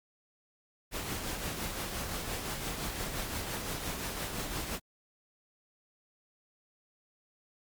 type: noise with tremolo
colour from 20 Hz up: pink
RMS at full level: -35 dBFS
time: 0.91-4.8 s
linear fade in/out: 50 ms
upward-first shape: triangle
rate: 5.8 Hz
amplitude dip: 45%
effects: Opus 48 kbps